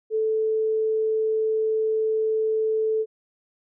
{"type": "tone", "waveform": "sine", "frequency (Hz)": 438.3, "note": "A4", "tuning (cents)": -7, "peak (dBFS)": -20, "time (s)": [0.1, 3.06], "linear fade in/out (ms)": 50, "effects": []}